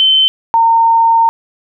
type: tone pair in turn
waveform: sine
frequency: 3076 / 914.5 Hz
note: G7 / A#5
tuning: -33 / -33 cents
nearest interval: octave + major sixth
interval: 2100 cents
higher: first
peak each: -6 dBFS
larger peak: neither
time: 0-0.28 / 0.54-1.29 s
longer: second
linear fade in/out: 0 ms
effects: none